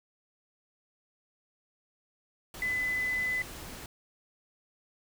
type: tone in noise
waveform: sine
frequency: 2009 Hz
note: B6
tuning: 29 cents sharp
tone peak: -28 dBFS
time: 2.62-3.42 s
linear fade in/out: 2 ms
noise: pink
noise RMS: -44 dBFS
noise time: 2.54-3.86 s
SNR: +13 dB
effects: none